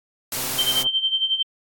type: noise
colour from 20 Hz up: white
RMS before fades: -26 dBFS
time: 0.32-0.83 s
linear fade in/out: 2 ms
type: click train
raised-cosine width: 1 ms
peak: -24 dBFS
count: 65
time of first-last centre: 0.37-0.866 s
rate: 129 Hz
type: tone with tremolo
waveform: sine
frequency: 3125 Hz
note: G7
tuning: 6 cents flat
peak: -16 dBFS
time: 0.58-1.43 s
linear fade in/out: 10 ms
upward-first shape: sine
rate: 11 Hz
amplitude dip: 75%
effects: AAC 64 kbps